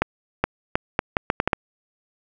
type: accelerating click train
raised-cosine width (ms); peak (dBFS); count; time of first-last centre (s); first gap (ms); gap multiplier
0.5; -3; 9; 0.02-1.532; 420; 0.75
effects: none